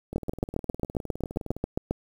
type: two click trains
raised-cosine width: 2 ms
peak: -22 / -12 dBFS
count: 29 / 14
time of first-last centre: 0.13-1.566 / 0.16-1.91 s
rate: 19.5 / 7.43 Hz
effects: 8-bit